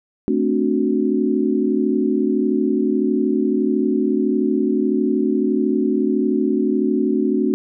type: chord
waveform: sine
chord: D dominant seventh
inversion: second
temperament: equal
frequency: 220 / 261.6 / 293.7 / 370 Hz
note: A3 / C4 / D4 / F#4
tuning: 0 / 0 / 0 / 0 cents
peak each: -21 dBFS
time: 0.28-7.54 s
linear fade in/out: 0 ms
effects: none